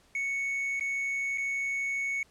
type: tone with dropouts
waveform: triangle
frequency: 2217 Hz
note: C#7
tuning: in tune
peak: -27 dBFS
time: 0.15-2.23 s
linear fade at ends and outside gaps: 2 ms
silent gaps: 0.797-0.808 / 1.376-1.381 s
effects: pink hiss -63 dBFS RMS until 2.3 s + low-pass 10000 Hz 12 dB/octave